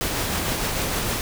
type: noise with tremolo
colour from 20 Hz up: pink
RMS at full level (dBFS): -24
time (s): 0.01-1.21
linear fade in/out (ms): 0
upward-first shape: sine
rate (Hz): 6.6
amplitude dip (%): 25
effects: none